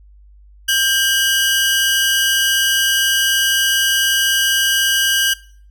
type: tone pair together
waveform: sawtooth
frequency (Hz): 1588.7 / 2934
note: G6 / F#7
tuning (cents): +23 / -15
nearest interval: major seventh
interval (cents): 1062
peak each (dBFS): -13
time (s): 0.68-5.34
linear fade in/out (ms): 10
effects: noise-tail reverb RT60 0.5 s tail -20 dB re dry + added 50 Hz sine -42 dBFS peak until 5.7 s